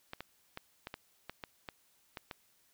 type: clicks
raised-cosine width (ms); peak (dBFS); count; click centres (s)
0.3; -25; 10; 0.134 / 0.206 / 0.574 / 0.871 / 0.941 / 1.296 / 1.438 / 1.688 / 2.172 / 2.312
effects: white hiss -70 dBFS RMS until 2.73 s